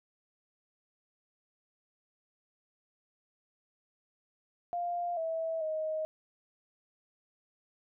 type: tone with pitch steps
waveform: sine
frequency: 699 / 651 / 627 Hz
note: F5 / E5 / D#5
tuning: +1 / -22 / +13 cents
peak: -31 dBFS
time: 4.73-6.05 s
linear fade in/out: 0 ms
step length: 440 ms
effects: none